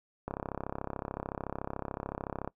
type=click train; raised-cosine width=1 ms; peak=-21 dBFS; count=75; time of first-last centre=0.28-2.476 s; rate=33.7 Hz; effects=noise-tail reverb RT60 0.1 s tail -21 dB re dry